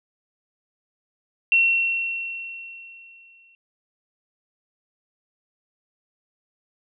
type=tone with exponential decay; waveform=sine; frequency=2721 Hz; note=F7; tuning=46 cents flat; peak=-13 dBFS; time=1.52-3.55 s; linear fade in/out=1 ms; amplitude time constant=440 ms; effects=none